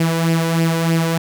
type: tone with flanger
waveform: sawtooth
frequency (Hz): 164.81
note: E3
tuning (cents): 0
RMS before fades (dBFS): -17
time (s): 0-1.18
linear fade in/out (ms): 5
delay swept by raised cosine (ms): 0.38 to 2.08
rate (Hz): 3.2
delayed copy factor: +0.55
effects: none